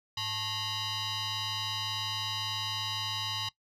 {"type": "tone with frequency modulation", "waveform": "sine", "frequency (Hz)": 103.83, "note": "G#2", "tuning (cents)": 0, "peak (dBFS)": -29, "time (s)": [0.17, 3.49], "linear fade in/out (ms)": 5, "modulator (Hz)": 982, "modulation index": 4.7, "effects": ["noise-tail reverb RT60 0.1 s tail -20 dB re dry", "tanh soft clip ceiling -30 dBFS"]}